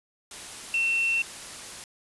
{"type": "tone in noise", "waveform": "sine", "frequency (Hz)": 2700, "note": "E7", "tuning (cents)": 41, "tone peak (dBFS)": -22, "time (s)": [0.74, 1.22], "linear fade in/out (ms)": 2, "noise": "white", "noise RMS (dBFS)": -40, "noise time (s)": [0.31, 1.84], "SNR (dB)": 15, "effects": ["resampled to 24000 Hz"]}